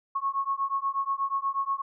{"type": "beating tone pair", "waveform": "sine", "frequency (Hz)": [1093, 1101.3], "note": ["C#6", "C#6"], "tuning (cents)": [-25, -12], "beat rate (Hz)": 8.3, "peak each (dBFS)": -29, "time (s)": [0.15, 1.82], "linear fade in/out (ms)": 10, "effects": []}